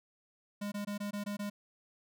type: tone bursts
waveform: square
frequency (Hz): 204.5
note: G#3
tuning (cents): -26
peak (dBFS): -36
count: 7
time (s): 0.61-1.5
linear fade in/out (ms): 10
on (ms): 110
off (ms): 20
effects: none